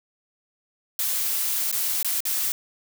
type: noise with dropouts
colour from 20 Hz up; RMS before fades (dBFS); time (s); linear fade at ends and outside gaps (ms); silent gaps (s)
blue; -25; 0.99-2.52; 1; 1.715-1.726 / 2.028-2.046 / 2.205-2.253
effects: none